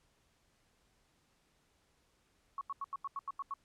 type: tone bursts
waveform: sine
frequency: 1108.7 Hz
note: C#6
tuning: in tune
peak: -36 dBFS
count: 9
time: 2.58-3.539 s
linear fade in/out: 2 ms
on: 31 ms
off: 85 ms
effects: pink hiss -73 dBFS RMS until 3.64 s + low-pass 10000 Hz 12 dB/octave